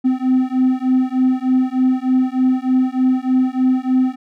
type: beating tone pair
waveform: triangle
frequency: 255.8 / 259.1 Hz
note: C4 / C4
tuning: -39 / -17 cents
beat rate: 3.3 Hz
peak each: -14 dBFS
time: 0.04-4.16 s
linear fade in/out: 20 ms
effects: tanh soft clip ceiling -4 dBFS